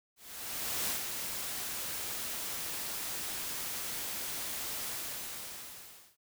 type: noise with ADSR envelope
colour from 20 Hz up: white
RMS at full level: -33 dBFS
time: 0.16-6.17 s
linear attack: 720 ms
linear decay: 140 ms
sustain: -5 dB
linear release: 1300 ms
effects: none